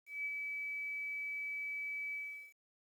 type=tone with ADSR envelope; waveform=sine; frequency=2294 Hz; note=D7; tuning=41 cents flat; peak=-35 dBFS; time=0.06-2.54 s; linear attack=190 ms; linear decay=45 ms; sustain=-3 dB; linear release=400 ms; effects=11-bit